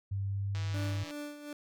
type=tone with pitch glide; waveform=sine; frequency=98.4 to 100.64 Hz; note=G2 to G2; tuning=+7 to +46 cents; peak=-31 dBFS; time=0.11-1.04 s; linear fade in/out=10 ms; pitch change=+39 cents; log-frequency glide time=0.24-0.77 s
type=click train; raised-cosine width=0.2 ms; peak=-28 dBFS; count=92; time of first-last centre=0.55-1.108 s; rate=163 Hz
type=tone with tremolo; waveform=30% pulse; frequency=293.7 Hz; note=D4; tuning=in tune; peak=-35 dBFS; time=0.74-1.53 s; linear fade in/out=2 ms; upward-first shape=sine; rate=2.7 Hz; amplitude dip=65%
effects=none